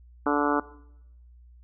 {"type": "harmonic tone", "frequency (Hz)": 145.7, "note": "D3", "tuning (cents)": -13, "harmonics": [2, 3, 4, 5, 6, 7, 8, 9, 10], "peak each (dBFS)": [-25, -29, -32, -33, -30, -33, -31, -32, -34], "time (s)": [0.26, 0.6], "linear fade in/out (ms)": 5, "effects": ["noise-tail reverb RT60 0.8 s tail -19 dB re dry", "added 60 Hz sine -49 dBFS peak until 1.63 s"]}